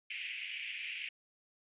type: band-pass noise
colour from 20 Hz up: pink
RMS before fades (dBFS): -42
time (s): 0.1-1.09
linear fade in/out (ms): 5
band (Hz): 2200 to 2900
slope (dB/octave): 48
effects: resampled to 8000 Hz